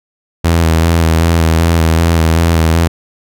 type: tone with vibrato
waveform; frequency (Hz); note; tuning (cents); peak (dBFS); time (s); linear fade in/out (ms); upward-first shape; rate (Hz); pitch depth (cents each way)
sawtooth; 82.41; E2; 0; -4; 0.44-2.88; 10; square; 2.6; 27
effects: none